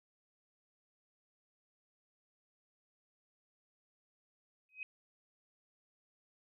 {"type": "tone with exponential growth", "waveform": "sine", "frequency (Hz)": 2523, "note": "D#7", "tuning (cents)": 23, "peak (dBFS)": -36, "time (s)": [4.69, 4.83], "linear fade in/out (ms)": 1, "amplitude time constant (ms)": 29, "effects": []}